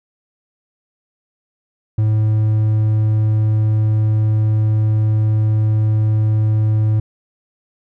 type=tone; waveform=triangle; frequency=108.1 Hz; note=A2; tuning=30 cents flat; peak=-10 dBFS; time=1.98-7 s; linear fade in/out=5 ms; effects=none